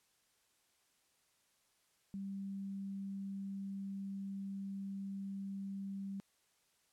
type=tone; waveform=sine; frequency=196 Hz; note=G3; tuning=in tune; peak=-40 dBFS; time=2.14-6.2 s; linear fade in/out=0 ms; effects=white hiss -75 dBFS RMS until 6.92 s + low-pass 11000 Hz 12 dB/octave